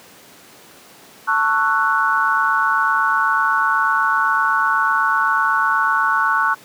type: chord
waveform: sine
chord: F# minor seventh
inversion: first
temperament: just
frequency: 888 / 1110 / 1332 / 1480 Hz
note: A5 / C#6 / E6 / F#6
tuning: +16 / +2 / +18 / 0 cents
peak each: -22 / -19 / -22 / -18 dBFS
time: 1.27-6.55 s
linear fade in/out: 20 ms
effects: pink hiss -44 dBFS RMS until 6.64 s + high-pass 200 Hz 12 dB/octave